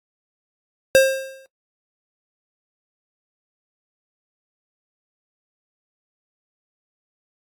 square tone with exponential decay, 533 Hz, C5, 32 cents sharp, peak -8 dBFS, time 0.95-1.46 s, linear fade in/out 0 ms, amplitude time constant 110 ms, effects noise-tail reverb RT60 0.1 s tail -20 dB re dry + AAC 64 kbps

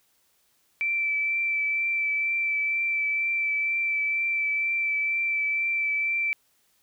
sine tone with vibrato, 2329 Hz, D7, 15 cents flat, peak -23 dBFS, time 0.81-6.33 s, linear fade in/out 0 ms, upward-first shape triangle, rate 2.1 Hz, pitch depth 19 cents each way, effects white hiss -67 dBFS RMS until 6.82 s

